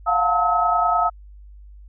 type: tone cluster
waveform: sine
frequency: 699 / 729 / 892 / 1285 Hz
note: F5 / F#5 / A5 / E6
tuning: +1 / -26 / +23 / -45 cents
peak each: -21 / -25 / -24 / -19 dBFS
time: 0.06-1.1 s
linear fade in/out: 20 ms
effects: added 50 Hz sine -40 dBFS peak until 1.88 s